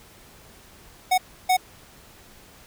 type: tone bursts at uneven times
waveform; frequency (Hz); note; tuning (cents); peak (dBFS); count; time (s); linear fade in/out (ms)
square; 740; F#5; 0; -17; 2; 1.11-1.18 / 1.49-1.57; 10
effects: pink hiss -50 dBFS RMS until 2.66 s